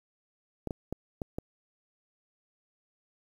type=clicks; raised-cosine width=2 ms; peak=-20 dBFS; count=5; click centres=0.673 / 0.708 / 0.926 / 1.218 / 1.385 s; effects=9-bit